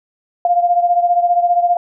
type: beating tone pair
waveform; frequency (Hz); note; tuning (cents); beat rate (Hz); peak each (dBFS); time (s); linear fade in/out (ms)
sine; 698.5 / 713.5; F5 / F5; 0 / +37; 15; -12 / -17; 0.45-1.77; 2
effects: none